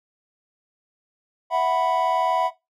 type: chord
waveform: triangle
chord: E suspended second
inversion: none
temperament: equal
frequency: 659.3 / 740 / 987.8 Hz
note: E5 / F#5 / B5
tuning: 0 / 0 / 0 cents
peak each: -21 dBFS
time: 1.5-2.51 s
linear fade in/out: 50 ms
effects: noise-tail reverb RT60 0.2 s tail -17 dB re dry